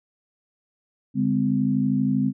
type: tone cluster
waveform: sine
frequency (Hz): 143.3 / 203.7 / 256.2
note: D3 / G#3 / C4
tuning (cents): -42 / -33 / -36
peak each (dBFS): -26 / -23 / -22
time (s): 1.14-2.33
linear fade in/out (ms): 50
effects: none